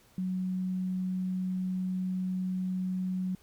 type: tone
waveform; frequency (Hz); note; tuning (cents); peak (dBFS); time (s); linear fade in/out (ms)
sine; 185; F#3; 0; -29; 0.18-3.35; 2
effects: pink hiss -62 dBFS RMS until 3.42 s